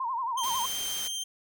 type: tone with vibrato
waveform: sine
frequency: 987.8 Hz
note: B5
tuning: in tune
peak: -28 dBFS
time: 0-0.66 s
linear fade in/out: 5 ms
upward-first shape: sine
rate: 11 Hz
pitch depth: 140 cents each way
type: tone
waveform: 25% pulse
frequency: 3153 Hz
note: G7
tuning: 9 cents sharp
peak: -28 dBFS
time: 0.37-1.24 s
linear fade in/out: 10 ms
type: noise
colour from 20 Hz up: white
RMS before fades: -38 dBFS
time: 0.43-1.08 s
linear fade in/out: 5 ms
effects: none